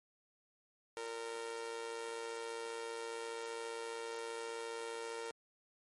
sawtooth tone with amplitude modulation, 460.4 Hz, A#4, 22 cents flat, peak -34 dBFS, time 0.97-5.31 s, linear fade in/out 0 ms, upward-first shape sine, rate 115 Hz, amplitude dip 70%, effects MP3 48 kbps

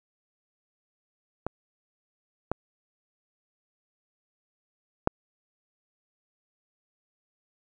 clicks, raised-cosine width 1 ms, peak -15 / -12 / -6 dBFS, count 3, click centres 1.466 / 2.516 / 5.074 s, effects none

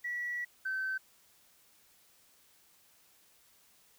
sine tone pair in turn, 1939 / 1539 Hz, B6 / G6, -32 / -32 cents, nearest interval major third, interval 400 cents, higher first, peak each -33 / -31 dBFS, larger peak second, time 0.04-0.45 / 0.65-0.98 s, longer first, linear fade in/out 10 ms, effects tanh soft clip ceiling -28 dBFS + white hiss -65 dBFS RMS until 3.98 s

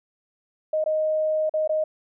sine tone with dropouts, 622.3 Hz, D#5, in tune, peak -20 dBFS, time 0.73-1.84 s, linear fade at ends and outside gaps 5 ms, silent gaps 0.841-0.86 / 1.495-1.538 / 1.676-1.693 s, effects none

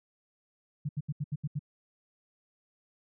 sine tone bursts, 146.7 Hz, D3, 2 cents flat, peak -29 dBFS, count 7, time 0.85-1.593 s, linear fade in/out 10 ms, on 41 ms, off 76 ms, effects none

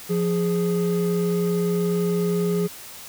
triangle tone pair together, 174.61 / 414.6 Hz, F3 / G#4, 0 / -3 cents, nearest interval octave + minor third, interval 1497 cents, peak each -20 / -21 dBFS, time 0.09-2.68 s, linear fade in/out 20 ms, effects white hiss -40 dBFS RMS until 3.08 s

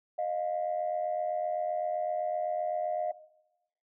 sine tone pair together, 620 / 707.8 Hz, D#5 / F5, -6 / +23 cents, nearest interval major second, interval 229 cents, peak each -31 / -31 dBFS, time 0.18-3.12 s, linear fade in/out 10 ms, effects noise-tail reverb RT60 0.9 s tail -18 dB re dry + tanh soft clip ceiling -22 dBFS

